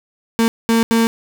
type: tone bursts at uneven times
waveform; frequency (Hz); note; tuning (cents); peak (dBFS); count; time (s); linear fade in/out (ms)
35% pulse; 228.1; A#3; -37; -10; 3; 0.39-0.48 / 0.69-0.83 / 0.91-1.07; 0
effects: none